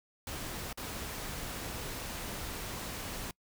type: noise with dropouts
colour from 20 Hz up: pink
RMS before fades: -40 dBFS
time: 0.27-3.31 s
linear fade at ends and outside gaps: 2 ms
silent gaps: 0.729-0.774 s
effects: noise-tail reverb RT60 0.1 s tail -25 dB re dry